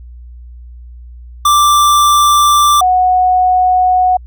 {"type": "tone pair in turn", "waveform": ["square", "sine"], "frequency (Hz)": [1176, 734.9], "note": ["D6", "F#5"], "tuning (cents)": [2, -12], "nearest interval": "minor sixth", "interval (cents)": 814, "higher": "first", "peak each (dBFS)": -7, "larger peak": "neither", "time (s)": [[1.45, 2.81], [2.81, 4.17]], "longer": "neither", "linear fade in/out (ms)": 5, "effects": ["added 60 Hz sine -30 dBFS peak until 4.26 s"]}